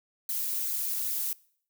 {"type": "noise with flanger", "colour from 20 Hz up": "violet", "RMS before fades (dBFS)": -31, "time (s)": [0.29, 1.33], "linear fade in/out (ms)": 2, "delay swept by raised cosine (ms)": [0.46, 6.06], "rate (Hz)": 2.5, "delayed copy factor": 0.95, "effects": ["noise-tail reverb RT60 0.6 s tail -23 dB re dry"]}